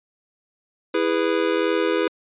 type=chord; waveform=square; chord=E major; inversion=none; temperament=just; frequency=329.6 / 412 / 494.4 Hz; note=E4 / G#4 / B4; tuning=0 / -14 / +2 cents; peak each=-24 dBFS; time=0.94-2.08 s; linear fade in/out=5 ms; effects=resampled to 8000 Hz